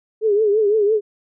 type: tone with vibrato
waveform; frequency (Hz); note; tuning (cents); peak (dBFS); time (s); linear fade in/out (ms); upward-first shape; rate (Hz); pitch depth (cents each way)
sine; 421.4; G#4; +25; -13; 0.21-1.01; 50; triangle; 5.9; 110
effects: none